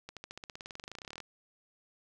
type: accelerating click train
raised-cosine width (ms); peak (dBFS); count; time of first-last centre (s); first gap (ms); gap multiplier
0.2; -26; 26; 0.09-1.203; 77; 0.95
effects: none